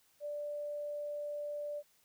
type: tone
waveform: sine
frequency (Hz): 587.3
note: D5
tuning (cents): 0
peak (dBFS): -37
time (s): 0.2-1.83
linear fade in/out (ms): 50
effects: white hiss -70 dBFS RMS until 2.04 s